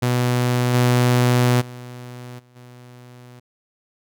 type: tone with level steps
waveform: sawtooth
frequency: 123.4 Hz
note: B2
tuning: 1 cent flat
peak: -13 / -10 / -30 / -47 / -37 dBFS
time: 0.02-3.4 s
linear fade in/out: 10 ms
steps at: 0.73 / 1.6 / 2.38 / 2.55 s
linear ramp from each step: 20 ms
effects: none